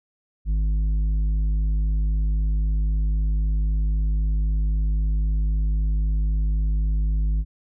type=tone with tanh clipping; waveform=sine; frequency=51.91 Hz; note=G#1; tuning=in tune; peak=-20 dBFS; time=0.45-7.45 s; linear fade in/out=50 ms; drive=7 dB; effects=none

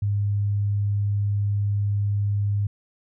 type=tone; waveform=sine; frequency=101.9 Hz; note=G#2; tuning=32 cents flat; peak=-20 dBFS; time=0.02-2.67 s; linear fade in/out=5 ms; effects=none

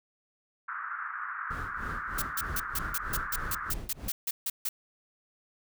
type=band-pass noise; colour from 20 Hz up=pink; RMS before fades=-37 dBFS; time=0.68-3.71 s; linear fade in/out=5 ms; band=1200 to 1600 Hz; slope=48 dB/octave
type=noise with tremolo; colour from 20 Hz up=brown; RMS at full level=-36 dBFS; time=1.5-4.09 s; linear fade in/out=10 ms; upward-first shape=sine; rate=3.2 Hz; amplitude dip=90%
type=noise bursts; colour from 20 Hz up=blue; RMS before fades=-31 dBFS; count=14; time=2.18-4.69 s; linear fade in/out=5 ms; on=40 ms; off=150 ms
effects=none

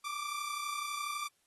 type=tone pair together; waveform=sawtooth; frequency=1161 / 1193 Hz; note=D6 / D6; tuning=-20 / +27 cents; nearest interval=unison; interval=47 cents; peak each=-35 / -36 dBFS; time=0.04-1.28 s; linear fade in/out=10 ms; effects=white hiss -74 dBFS RMS until 1.46 s + AAC 32 kbps

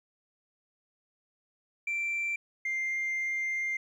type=tone pair in turn; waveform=sine; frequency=2349 / 2101 Hz; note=D7 / C7; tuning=0 / +7 cents; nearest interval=major second; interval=193 cents; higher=first; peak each=-27 dBFS; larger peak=neither; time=1.87-2.36 / 2.65-3.77 s; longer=second; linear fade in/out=5 ms; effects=tanh soft clip ceiling -27 dBFS + 11-bit

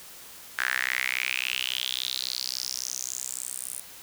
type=tone with high-pass filter sweep; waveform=sawtooth; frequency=63.6 Hz; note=C2; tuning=48 cents flat; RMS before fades=-31 dBFS; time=0.58-3.81 s; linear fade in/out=10 ms; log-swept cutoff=1600 to 10000 Hz; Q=5.7; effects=white hiss -46 dBFS RMS until 4.02 s

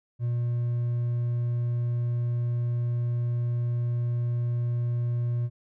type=tone with hard clipping; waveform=triangle; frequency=120 Hz; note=B2; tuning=49 cents flat; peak=-25 dBFS; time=0.19-5.5 s; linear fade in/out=50 ms; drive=5 dB; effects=none

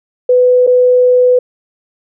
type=tone with dropouts; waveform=sine; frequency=498.8 Hz; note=B4; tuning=17 cents sharp; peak=-5 dBFS; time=0.29-1.39 s; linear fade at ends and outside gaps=5 ms; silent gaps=0.667-0.673 s; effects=none

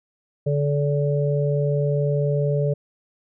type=harmonic tone; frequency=144.3 Hz; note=D3; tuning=30 cents flat; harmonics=1 / 3 / 4; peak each=-20 / -25 / -26 dBFS; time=0.46-2.74 s; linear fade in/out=10 ms; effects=none

